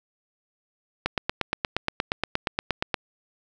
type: click train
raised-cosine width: 0.3 ms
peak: -7 dBFS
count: 17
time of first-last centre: 1.06-2.942 s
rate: 8.5 Hz
effects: none